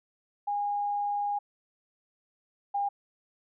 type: tone pair in turn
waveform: sine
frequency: 818 / 806.3 Hz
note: G#5 / G5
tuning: -26 / +49 cents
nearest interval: unison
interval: 25 cents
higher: first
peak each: -27 / -26 dBFS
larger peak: second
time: 0.47-1.39 / 2.74-2.89 s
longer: first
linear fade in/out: 10 ms
effects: none